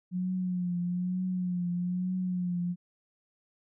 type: tone with vibrato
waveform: sine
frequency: 180 Hz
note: F#3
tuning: 47 cents flat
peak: -28 dBFS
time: 0.11-2.76 s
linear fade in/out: 50 ms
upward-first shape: triangle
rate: 1.1 Hz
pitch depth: 52 cents each way
effects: none